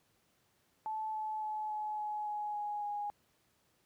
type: tone with pitch steps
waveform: sine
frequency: 870 / 863.5 / 857 / 850.6 / 844.3 / 837.9 / 831.7 / 825.5 Hz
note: A5 / A5 / A5 / G#5 / G#5 / G#5 / G#5 / G#5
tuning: -20 / -33 / -46 / +41 / +28 / +15 / +2 / -11 cents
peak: -35 dBFS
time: 0.86-3.1 s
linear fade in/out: 0 ms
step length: 280 ms
effects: pink hiss -73 dBFS RMS until 3.85 s + high-pass 80 Hz 12 dB/octave